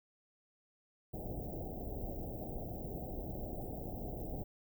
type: band-stop noise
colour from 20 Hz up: pink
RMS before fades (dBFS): -42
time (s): 1.13-4.44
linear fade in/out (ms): 10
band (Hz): 790 to 16000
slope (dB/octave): 96
effects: none